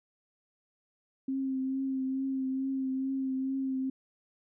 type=tone with vibrato; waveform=sine; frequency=265.5 Hz; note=C4; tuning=25 cents sharp; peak=-29 dBFS; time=1.28-3.9 s; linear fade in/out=5 ms; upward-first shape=triangle; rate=2.3 Hz; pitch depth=26 cents each way; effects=none